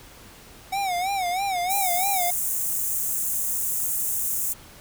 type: tone with vibrato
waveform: square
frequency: 749 Hz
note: F#5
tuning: 21 cents sharp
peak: -24 dBFS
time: 0.72-2.31 s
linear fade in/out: 10 ms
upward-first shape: sine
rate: 3.1 Hz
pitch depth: 120 cents each way
type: high-pass noise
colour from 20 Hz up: white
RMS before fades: -26 dBFS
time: 1.69-4.54 s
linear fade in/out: 20 ms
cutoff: 6700 Hz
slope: 48 dB/octave
effects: pink hiss -47 dBFS RMS until 4.8 s